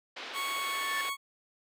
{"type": "band-pass noise", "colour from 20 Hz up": "white", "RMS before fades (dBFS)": -42, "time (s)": [0.16, 1.1], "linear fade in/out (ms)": 10, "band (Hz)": [300, 3900], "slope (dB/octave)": 24}
{"type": "tone with exponential growth", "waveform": "triangle", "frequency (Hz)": 1760, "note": "A6", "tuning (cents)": 0, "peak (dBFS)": -29, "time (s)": [0.32, 1.01], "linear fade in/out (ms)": 0, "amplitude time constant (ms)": 150}
{"type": "tone", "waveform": "20% pulse", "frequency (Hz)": 1108, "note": "C#6", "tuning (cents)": -1, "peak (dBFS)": -27, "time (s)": [0.33, 1.17], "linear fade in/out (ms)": 50}
{"effects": []}